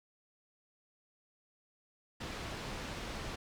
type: low-pass noise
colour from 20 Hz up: pink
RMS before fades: -42 dBFS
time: 2.2-3.36 s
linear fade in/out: 10 ms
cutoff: 5100 Hz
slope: 12 dB/octave
effects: none